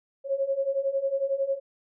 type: beating tone pair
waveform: sine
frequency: 539 / 550 Hz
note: C#5 / C#5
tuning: -49 / -14 cents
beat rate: 11 Hz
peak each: -29 / -26 dBFS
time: 0.24-1.6 s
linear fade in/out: 50 ms
effects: none